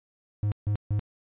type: tone bursts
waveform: triangle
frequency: 103.83 Hz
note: G#2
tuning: in tune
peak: -21 dBFS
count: 3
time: 0.43-0.994 s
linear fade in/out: 0 ms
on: 88 ms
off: 150 ms
effects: resampled to 8000 Hz